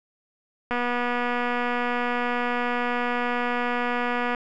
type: click train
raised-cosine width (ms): 0.5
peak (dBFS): -12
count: 885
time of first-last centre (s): 0.71-4.348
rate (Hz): 243
effects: none